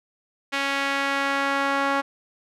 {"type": "tone with band-pass filter sweep", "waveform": "sawtooth", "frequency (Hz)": 277.1, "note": "C#4", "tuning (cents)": -1, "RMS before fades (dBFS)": -24, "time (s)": [0.52, 2.02], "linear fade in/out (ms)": 20, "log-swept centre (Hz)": [2300, 1200], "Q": 1.2, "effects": []}